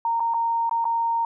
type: tone with dropouts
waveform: sine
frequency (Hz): 924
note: A#5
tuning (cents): -16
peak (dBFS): -20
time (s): 0.05-1.25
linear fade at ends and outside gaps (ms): 2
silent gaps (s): 0.198-0.203 / 0.338-0.343 / 0.695-0.711 / 0.844-0.852
effects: none